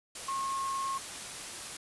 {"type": "tone in noise", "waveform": "sine", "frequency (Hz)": 1083, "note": "C#6", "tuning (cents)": -41, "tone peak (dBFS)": -31, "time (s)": [0.28, 0.98], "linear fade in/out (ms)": 5, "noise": "white", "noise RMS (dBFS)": -41, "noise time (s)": [0.15, 1.77], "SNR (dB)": 7, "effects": ["resampled to 24000 Hz"]}